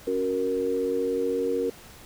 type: chord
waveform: sine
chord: F# major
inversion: second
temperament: equal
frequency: 277.2 / 370 / 466.2 Hz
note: C#4 / F#4 / A#4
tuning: 0 / 0 / 0 cents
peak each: -31 / -30 / -25 dBFS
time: 0.07-1.7 s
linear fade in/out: 5 ms
effects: pink hiss -48 dBFS RMS until 2.05 s